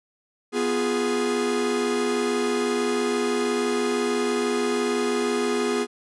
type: chord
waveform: 45% pulse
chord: F diminished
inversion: second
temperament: equal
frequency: 246.9 / 349.2 / 415.3 Hz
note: Cb4 / F4 / Ab4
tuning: 0 / 0 / 0 cents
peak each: -27 / -29 / -24 dBFS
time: 0.52-5.87 s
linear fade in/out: 50 ms
effects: resampled to 24000 Hz